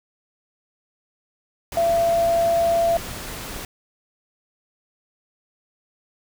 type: tone in noise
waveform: sine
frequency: 675 Hz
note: E5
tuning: 41 cents sharp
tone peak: -16 dBFS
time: 1.77-2.97 s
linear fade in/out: 2 ms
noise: pink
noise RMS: -33 dBFS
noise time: 1.72-3.65 s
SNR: +14 dB
effects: none